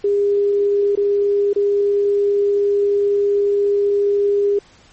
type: tone with dropouts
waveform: sine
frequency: 405.2 Hz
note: G#4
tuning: 43 cents flat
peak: -13 dBFS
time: 0.04-4.59 s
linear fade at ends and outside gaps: 5 ms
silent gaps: 0.954-0.973 / 1.532-1.56 s
effects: pink hiss -49 dBFS RMS until 4.92 s + MP3 32 kbps